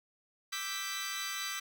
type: chord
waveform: 15% pulse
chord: E minor seventh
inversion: third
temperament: equal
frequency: 1174.7 / 1318.5 / 1568 / 1975.5 Hz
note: D6 / E6 / G6 / B6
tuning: 0 / 0 / 0 / 0 cents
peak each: -36 / -38 / -35 / -33 dBFS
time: 0.52-1.6 s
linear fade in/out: 10 ms
effects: 10-bit